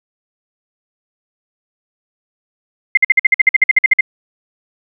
sine tone bursts, 2093 Hz, C7, in tune, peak -4 dBFS, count 15, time 2.95-4.009 s, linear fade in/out 5 ms, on 23 ms, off 51 ms, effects none

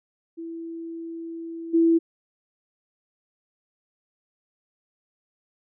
sine tone with level steps, 331.2 Hz, E4, 8 cents sharp, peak -32 / -15 dBFS, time 0.37-1.99 s, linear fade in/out 20 ms, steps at 1.73 s, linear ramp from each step 20 ms, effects none

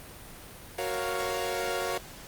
sawtooth chord, Gb major seventh, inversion none, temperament equal, 370 / 466.2 / 554.4 / 698.5 Hz, Gb4 / Bb4 / Db5 / F5, 0 / 0 / 0 / 0 cents, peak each -31 dBFS, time 0.78-1.98 s, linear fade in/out 5 ms, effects pink hiss -46 dBFS RMS until 2.27 s + Opus 32 kbps

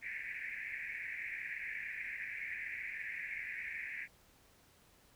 white band-pass noise, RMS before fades -43 dBFS, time 0.01-4.08 s, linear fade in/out 50 ms, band 1700 to 2400 Hz, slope 96 dB/octave, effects pink hiss -66 dBFS RMS until 5.15 s

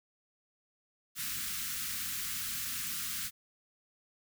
white band-stop noise, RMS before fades -37 dBFS, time 1.15-3.31 s, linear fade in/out 50 ms, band 270 to 1200 Hz, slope 48 dB/octave, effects none

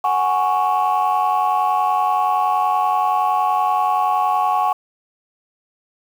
sine chord, F# suspended second, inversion none, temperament equal, 740 / 830.6 / 1108.7 Hz, F#5 / G#5 / C#6, 0 / 0 / 0 cents, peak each -18 dBFS, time 0.04-4.73 s, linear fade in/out 5 ms, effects tanh soft clip ceiling -10 dBFS + 7-bit

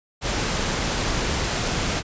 pink noise, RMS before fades -24 dBFS, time 0.21-2.03 s, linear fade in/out 50 ms, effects resampled to 16000 Hz

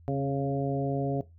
harmonic tone with a mistuned harmonic, 138.59 Hz, C#3, in tune, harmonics 1 / 2 / 3 / 4 / 5, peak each -29 / -32 / -34 / -35 / -36 dBFS, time 0.08-1.21 s, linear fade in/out 0 ms, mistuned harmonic 2, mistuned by -22 cents, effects noise-tail reverb RT60 0.2 s tail -17 dB re dry + added 84 Hz sine -51 dBFS peak until 1.38 s

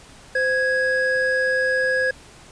triangle tone pair together, 517 / 1658.5 Hz, C5 / G#6, -21 / -3 cents, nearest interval octave + minor sixth, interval 2018 cents, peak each -20 / -18 dBFS, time 0.35-2.11 s, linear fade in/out 5 ms, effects pink hiss -46 dBFS RMS until 2.51 s + resampled to 22050 Hz

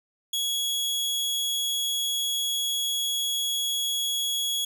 sawtooth tone, 3342 Hz, G#7, 10 cents sharp, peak -22 dBFS, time 0.33-4.65 s, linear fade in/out 5 ms, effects none

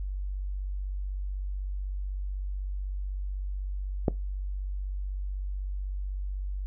click, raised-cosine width 2 ms, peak -9 dBFS, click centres 4.082 s, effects noise-tail reverb RT60 0.2 s tail -21 dB re dry + added 48 Hz sine -30 dBFS peak until 6.66 s

